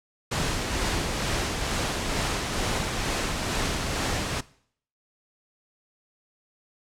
pink noise with tremolo, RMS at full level -26 dBFS, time 0.31-4.41 s, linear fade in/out 10 ms, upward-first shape sine, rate 2.2 Hz, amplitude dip 30%, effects noise-tail reverb RT60 0.6 s tail -20 dB re dry + low-pass 8000 Hz 12 dB/octave

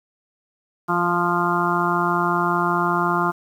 harmonic tone with a mistuned harmonic, 174.61 Hz, F3, in tune, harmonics 1 / 2 / 4 / 5 / 6 / 7 / 8, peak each -26 / -25 / -27 / -27 / -24 / -24 / -26 dBFS, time 0.88-3.32 s, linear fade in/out 20 ms, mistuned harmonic 1, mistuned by -23 cents, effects 8-bit

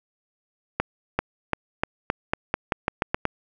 accelerating click train, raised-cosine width 0.5 ms, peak -6 dBFS, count 12, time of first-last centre 0.8-3.253 s, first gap 390 ms, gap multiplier 0.88, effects none

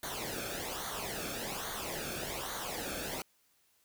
pink noise with flanger, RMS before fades -39 dBFS, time 0.03-3.22 s, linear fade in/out 2 ms, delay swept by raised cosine 0.38 to 1.03 ms, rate 1.2 Hz, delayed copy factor -0.7, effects white hiss -71 dBFS RMS until 3.84 s

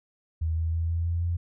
sine tone with pitch steps, 80.5 / 81.58 / 82.67 / 83.77 / 84.89 / 86.03 Hz, E2 / E2 / E2 / E2 / F2 / F2, -41 / -17 / +6 / +28 / -49 / -26 cents, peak -24 dBFS, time 0.41-1.37 s, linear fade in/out 10 ms, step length 160 ms, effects none

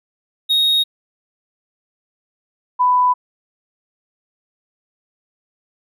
triangle / sine tone pair in turn, 3750 / 995.2 Hz, A#7 / B5, +10 / +13 cents, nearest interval octave + major seventh, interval 2297 cents, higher first, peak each -11 dBFS, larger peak neither, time 0.49-0.84 / 2.79-3.14 s, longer neither, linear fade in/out 20 ms, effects none

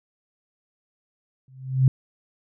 sine tone with exponential growth, 131.3 Hz, C3, 6 cents sharp, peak -10 dBFS, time 1.48-1.88 s, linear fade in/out 2 ms, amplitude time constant 85 ms, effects none

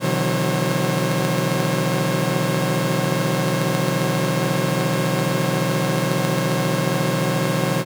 sawtooth tone cluster, 126.3 / 150 / 164.4 / 186.8 / 538 Hz, B2 / D3 / E3 / F#3 / C5, +39 / +37 / -4 / +17 / +48 cents, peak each -21 dBFS, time 0-7.85 s, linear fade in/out 50 ms, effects none

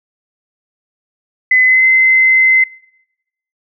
sine tone with pitch glide, 2025 to 2058 Hz, B6 to C7, +43 to -29 cents, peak -6 dBFS, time 1.51-2.64 s, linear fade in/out 5 ms, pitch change +28 cents, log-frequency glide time 1.65-1.86 s, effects noise-tail reverb RT60 0.9 s tail -24 dB re dry

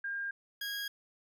sine / 20% pulse tone pair in turn, 1607 / 1640.8 Hz, G6 / G#6, +43 / -21 cents, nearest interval unison, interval 36 cents, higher second, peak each -34 / -31 dBFS, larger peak second, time 0.04-0.31 / 0.61-0.88 s, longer neither, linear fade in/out 5 ms, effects none

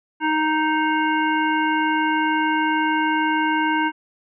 harmonic tone, 311.1 Hz, D#4, in tune, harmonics 1 / 3 / 5 / 7 / 9, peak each -22 / -21 / -24 / -30 / -32 dBFS, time 0.2-3.92 s, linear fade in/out 50 ms, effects none

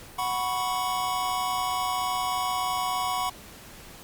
square chord, F# suspended fourth, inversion none, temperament just, 740 / 986.7 / 1110 Hz, F#5 / B5 / C#6, 0 / -2 / +2 cents, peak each -31 dBFS, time 0.18-3.3 s, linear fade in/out 10 ms, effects pink hiss -46 dBFS RMS until 4.03 s + Opus 48 kbps

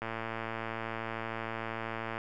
click train, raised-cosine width 0.5 ms, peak -21 dBFS, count 245, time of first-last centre 0.02-2.179 s, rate 113 Hz, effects none

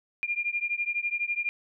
sine beating tone pair, 2400 / 2412 Hz, D7 / D7, +37 / +46 cents, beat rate 12 Hz, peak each -30 dBFS, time 0.23-1.49 s, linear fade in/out 0 ms, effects none

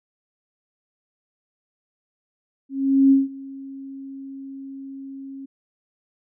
sine tone with ADSR envelope, 271.5 Hz, C#4, 36 cents flat, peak -10 dBFS, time 2.69-5.46 s, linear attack 420 ms, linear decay 170 ms, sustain -23 dB, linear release 11 ms, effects none

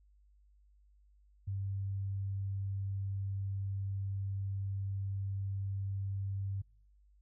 sine tone, 98 Hz, G2, in tune, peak -34 dBFS, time 1.47-6.62 s, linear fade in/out 10 ms, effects noise-tail reverb RT60 0.5 s tail -25 dB re dry + added 50 Hz sine -62 dBFS peak until 7.21 s

